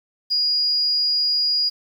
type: tone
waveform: sine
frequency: 4877 Hz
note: D#8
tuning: 35 cents flat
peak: -17 dBFS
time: 0.3-1.7 s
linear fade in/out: 20 ms
effects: 8-bit